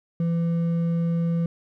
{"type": "tone with hard clipping", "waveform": "triangle", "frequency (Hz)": 168.1, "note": "E3", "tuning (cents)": 34, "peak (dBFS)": -22, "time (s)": [0.2, 1.46], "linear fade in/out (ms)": 2, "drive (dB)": 8, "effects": []}